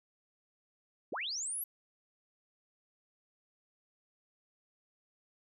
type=linear sweep; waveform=sine; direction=up; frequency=180 to 11870 Hz; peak=-35 dBFS; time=1.12-1.64 s; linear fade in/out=5 ms; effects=none